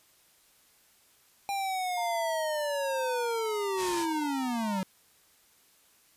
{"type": "linear sweep", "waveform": "square", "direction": "down", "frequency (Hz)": [802, 185], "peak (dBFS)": -30, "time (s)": [1.49, 4.83], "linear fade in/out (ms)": 0}
{"type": "tone with tremolo", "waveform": "sine", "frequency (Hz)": 920, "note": "A#5", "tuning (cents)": -23, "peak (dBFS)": -32, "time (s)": [1.97, 4.81], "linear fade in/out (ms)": 10, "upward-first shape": "sine", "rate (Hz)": 1.1, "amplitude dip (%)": 45}
{"type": "low-pass noise", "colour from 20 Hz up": "white", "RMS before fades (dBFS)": -39, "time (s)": [3.76, 4.07], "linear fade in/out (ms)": 50, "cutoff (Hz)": 9400, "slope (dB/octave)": 24}
{"effects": ["white hiss -63 dBFS RMS until 6.16 s", "resampled to 32000 Hz"]}